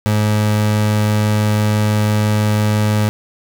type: tone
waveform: 30% pulse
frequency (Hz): 106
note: G#2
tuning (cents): +36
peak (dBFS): -10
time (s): 0.06-3.09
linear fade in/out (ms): 0
effects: none